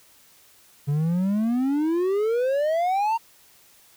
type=exponential sweep; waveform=triangle; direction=up; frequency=140 to 932.3 Hz; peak=-18 dBFS; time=0.87-3.18 s; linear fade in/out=20 ms; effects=white hiss -55 dBFS RMS until 3.96 s